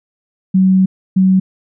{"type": "tone pair in turn", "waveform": "sine", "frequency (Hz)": [188.4, 188.4], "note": ["F#3", "F#3"], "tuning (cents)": [32, 32], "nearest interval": "unison", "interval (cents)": 0, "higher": "neither", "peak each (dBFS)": -7, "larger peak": "neither", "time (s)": [[0.54, 0.86], [1.16, 1.4]], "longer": "first", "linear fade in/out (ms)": 10, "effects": []}